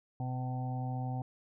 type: harmonic tone with a mistuned harmonic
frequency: 127.4 Hz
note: C3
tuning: 46 cents flat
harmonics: 1 / 2 / 4 / 5 / 6 / 7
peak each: -34 / -42 / -51 / -53 / -42 / -52 dBFS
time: 0.2-1.22 s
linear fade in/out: 2 ms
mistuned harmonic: 1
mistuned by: -15 cents
effects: none